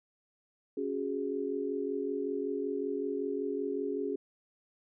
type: chord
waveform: sine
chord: C# suspended fourth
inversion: none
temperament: equal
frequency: 277.2 / 370 / 415.3 Hz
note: C#4 / F#4 / G#4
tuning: 0 / 0 / 0 cents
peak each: -36 / -37 / -34 dBFS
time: 0.77-4.16 s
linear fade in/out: 5 ms
effects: none